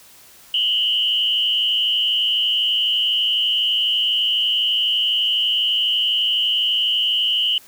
sine tone with frequency modulation, 2986 Hz, F#7, 15 cents sharp, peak -16 dBFS, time 0.54-7.58 s, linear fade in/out 2 ms, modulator 112 Hz, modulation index 1.2, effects white hiss -47 dBFS RMS until 7.67 s

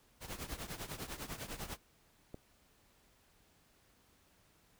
pink noise with tremolo, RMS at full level -41 dBFS, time 0.2-1.78 s, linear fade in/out 50 ms, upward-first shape triangle, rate 10 Hz, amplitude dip 85%
click, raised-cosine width 2 ms, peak -32 dBFS, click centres 2.344 s
effects pink hiss -69 dBFS RMS until 4.79 s

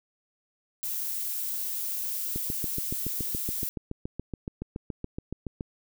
violet noise, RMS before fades -32 dBFS, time 0.83-3.69 s, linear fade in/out 0 ms
click train, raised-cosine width 3 ms, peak -20 dBFS, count 24, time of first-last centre 2.36-5.609 s, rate 7.08 Hz
effects none

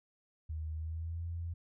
sine tone with pitch glide, 78.5 to 84.62 Hz, D#2 to E2, +16 to +46 cents, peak -36 dBFS, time 0.49-1.54 s, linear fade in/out 10 ms, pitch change +130 cents, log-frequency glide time 0.74-1.24 s, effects none

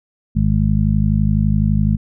harmonic tone, 51.91 Hz, G#1, in tune, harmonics 1 / 2 / 3 / 4, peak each -18 / -18 / -18 / -18 dBFS, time 0.35-1.97 s, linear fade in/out 20 ms, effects none

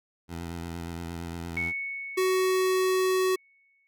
15% pulse tone with vibrato, 84.7 Hz, E2, 48 cents sharp, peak -28 dBFS, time 0.28-1.73 s, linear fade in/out 50 ms, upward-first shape sine, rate 8.6 Hz, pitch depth 36 cents each way
sine tone with exponential decay, 2214 Hz, C#7, 3 cents flat, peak -26 dBFS, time 1.57-3.87 s, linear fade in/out 0 ms, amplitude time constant 500 ms
square tone, 373.5 Hz, F#4, 16 cents sharp, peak -23 dBFS, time 2.17-3.36 s, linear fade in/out 10 ms
effects none

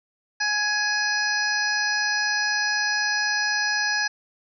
harmonic tone, 836 Hz, G#5, 11 cents sharp, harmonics 1 / 2 / 3 / 5 / 6 / 7, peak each -31 / -23 / -34 / -34 / -28 / -34 dBFS, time 0.4-4.08 s, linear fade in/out 10 ms, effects none

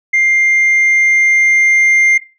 sine tone with level ramp, 2100 Hz, C7, 6 cents sharp, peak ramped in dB -7 to -4 dBFS, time 0.13-2.18 s, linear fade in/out 10 ms, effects noise-tail reverb RT60 0.3 s tail -18 dB re dry + tanh soft clip ceiling -6 dBFS

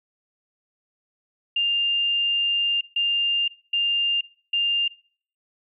sine tone bursts at uneven times, 2801 Hz, F7, 4 cents sharp, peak -19 dBFS, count 4, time 1.56-2.81 / 2.96-3.48 / 3.73-4.21 / 4.53-4.88 s, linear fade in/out 5 ms, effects noise-tail reverb RT60 0.5 s tail -22 dB re dry

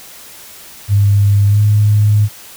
sine tone with pitch glide, 101.2 to 104.83 Hz, G#2 to G#2, -44 to +17 cents, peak -7 dBFS, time 0.88-2.29 s, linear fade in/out 50 ms, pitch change +61 cents, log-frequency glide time 1.47-1.6 s, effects white hiss -36 dBFS RMS until 2.56 s

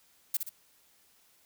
violet noise with echo, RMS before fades -28 dBFS, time 0.34-0.37 s, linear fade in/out 5 ms, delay 62 ms, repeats 2, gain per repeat -6 dB, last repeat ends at 0.494 s, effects white hiss -65 dBFS RMS until 1.45 s

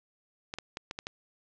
clicks, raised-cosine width 0.2 ms, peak -19 dBFS, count 6, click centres 0.539 / 0.586 / 0.771 / 0.911 / 0.989 / 1.069 s, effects low-pass 7000 Hz 12 dB/octave

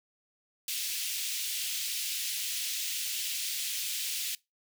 pink high-pass noise, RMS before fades -34 dBFS, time 0.68-4.35 s, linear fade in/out 2 ms, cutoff 2700 Hz, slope 24 dB/octave, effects noise-tail reverb RT60 0.2 s tail -22 dB re dry

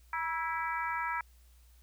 harmonic tone with a mistuned harmonic, 329.6 Hz, E4, in tune, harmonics 3 / 4 / 5 / 6 / 7, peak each -35 / -37 / -39 / -41 / -42 dBFS, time 0.13-1.21 s, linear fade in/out 2 ms, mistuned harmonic 3, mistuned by -46 cents, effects added 60 Hz sine -57 dBFS peak until 1.82 s + white hiss -68 dBFS RMS until 1.82 s

